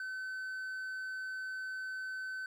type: tone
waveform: triangle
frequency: 1524 Hz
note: G6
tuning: 49 cents flat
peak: -36 dBFS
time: 0-2.46 s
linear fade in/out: 2 ms
effects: none